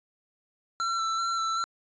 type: tone with vibrato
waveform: square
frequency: 1343 Hz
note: E6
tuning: 32 cents sharp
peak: -27 dBFS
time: 0.8-1.64 s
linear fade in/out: 0 ms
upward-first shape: square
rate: 2.6 Hz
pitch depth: 16 cents each way
effects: resampled to 16000 Hz